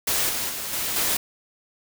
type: noise with level steps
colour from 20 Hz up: white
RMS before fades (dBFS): -23 / -27 / -31 / -27 / -23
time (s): 0.07-1.17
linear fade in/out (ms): 5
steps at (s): 0.29 / 0.49 / 0.73 / 0.96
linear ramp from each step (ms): 2
effects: none

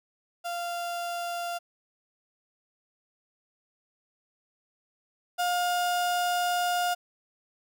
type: tone pair in turn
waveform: 35% pulse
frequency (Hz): 694 / 710.2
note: F5 / F5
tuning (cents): -11 / +29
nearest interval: unison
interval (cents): 40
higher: second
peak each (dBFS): -29 / -23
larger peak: second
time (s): 0.44-1.59 / 5.38-6.95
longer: second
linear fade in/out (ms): 20
effects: none

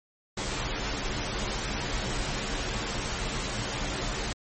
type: noise with comb filter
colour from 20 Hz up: pink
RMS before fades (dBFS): -31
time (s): 0.37-4.33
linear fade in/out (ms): 5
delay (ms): 12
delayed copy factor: -0.8
effects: MP3 32 kbps

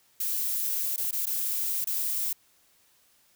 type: noise with dropouts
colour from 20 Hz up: violet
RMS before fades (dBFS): -29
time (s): 0.2-2.33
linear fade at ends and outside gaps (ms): 5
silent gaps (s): 0.962-0.978 / 1.111-1.127 / 1.258-1.267 / 1.844-1.87
effects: white hiss -64 dBFS RMS until 3.35 s

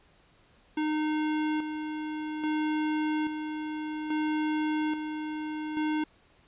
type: tone with tremolo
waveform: square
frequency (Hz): 306.8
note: D#4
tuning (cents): -24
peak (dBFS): -27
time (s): 0.77-6.04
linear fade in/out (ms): 5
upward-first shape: square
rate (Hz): 0.6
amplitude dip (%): 50
effects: pink hiss -62 dBFS RMS until 6.47 s + resampled to 8000 Hz

